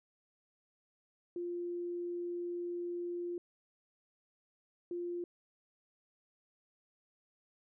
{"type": "tone bursts at uneven times", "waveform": "sine", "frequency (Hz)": 349.2, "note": "F4", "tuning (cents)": 0, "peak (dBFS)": -36, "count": 2, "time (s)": [[1.36, 3.38], [4.91, 5.24]], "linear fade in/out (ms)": 2, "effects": []}